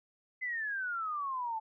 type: exponential sweep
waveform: sine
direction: down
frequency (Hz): 2053 to 866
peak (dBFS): -33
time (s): 0.41-1.6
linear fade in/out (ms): 20
effects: none